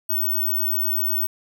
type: tone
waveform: sine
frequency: 15804 Hz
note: B9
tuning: in tune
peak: -18 dBFS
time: 0.09-1.27 s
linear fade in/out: 10 ms
effects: tanh soft clip ceiling -17 dBFS